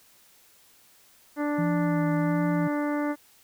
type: harmonic tone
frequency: 293.7 Hz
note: D4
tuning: in tune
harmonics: 1 / 2 / 3 / 4 / 5 / 6 / 7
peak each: -26 / -32 / -36 / -38 / -40 / -42 / -43 dBFS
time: 1.36-3.16 s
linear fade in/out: 50 ms
type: tone with vibrato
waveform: sine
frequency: 167.4 Hz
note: E3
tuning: 27 cents sharp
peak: -25 dBFS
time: 1.58-2.68 s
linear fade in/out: 10 ms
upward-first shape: sine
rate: 1.4 Hz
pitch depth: 42 cents each way
effects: white hiss -58 dBFS RMS until 3.43 s